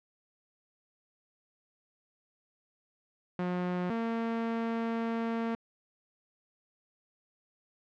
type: tone pair in turn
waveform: sawtooth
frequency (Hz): 179.4 / 228.9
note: F3 / A#3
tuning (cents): +47 / -31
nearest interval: major third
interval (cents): 422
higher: second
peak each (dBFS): -26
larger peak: neither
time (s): 3.39-3.9 / 3.9-5.55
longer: second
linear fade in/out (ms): 2
effects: low-pass 2000 Hz 12 dB/octave